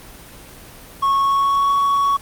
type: tone with pitch glide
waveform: triangle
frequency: 1100 to 1118.6 Hz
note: C#6 to C#6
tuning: -14 to +15 cents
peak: -12 dBFS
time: 1.02-2.17 s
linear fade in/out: 10 ms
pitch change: +29 cents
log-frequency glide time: 1.16-1.73 s
effects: pink hiss -40 dBFS RMS until 2.21 s + Opus 24 kbps